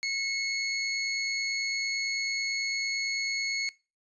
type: tone with amplitude modulation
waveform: 25% pulse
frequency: 2185 Hz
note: C#7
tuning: 26 cents flat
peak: -24 dBFS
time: 0.03-3.69 s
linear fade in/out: 0 ms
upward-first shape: sine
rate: 109 Hz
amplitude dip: 25%
effects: noise-tail reverb RT60 0.3 s tail -21 dB re dry + resampled to 22050 Hz